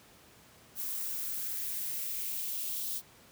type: noise with high-pass filter sweep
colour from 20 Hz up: violet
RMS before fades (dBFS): -36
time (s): 0.75-3.02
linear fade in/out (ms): 50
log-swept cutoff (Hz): 960 to 3600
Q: 2.1
effects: pink hiss -58 dBFS RMS until 3.31 s + high-pass 80 Hz 12 dB/octave